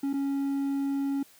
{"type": "tone with dropouts", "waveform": "triangle", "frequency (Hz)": 277.2, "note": "C#4", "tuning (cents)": 0, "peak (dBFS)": -24, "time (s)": [0.03, 1.23], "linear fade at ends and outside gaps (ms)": 5, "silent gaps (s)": [0.131, 0.137], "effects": ["white hiss -57 dBFS RMS until 1.39 s", "high-pass 100 Hz 12 dB/octave"]}